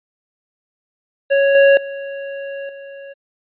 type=tone with level steps; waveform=square; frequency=554.4 Hz; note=C#5; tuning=in tune; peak=-12 / -8 / -26 / -33 dBFS; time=1.3-3.14 s; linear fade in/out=20 ms; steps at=1.55 / 1.77 / 2.69 s; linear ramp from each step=2 ms; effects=resampled to 8000 Hz